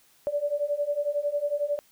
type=beating tone pair; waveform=sine; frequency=575 / 586 Hz; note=D5 / D5; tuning=-37 / -4 cents; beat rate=11 Hz; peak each=-29 / -27 dBFS; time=0.27-1.79 s; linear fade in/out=0 ms; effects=white hiss -61 dBFS RMS until 1.91 s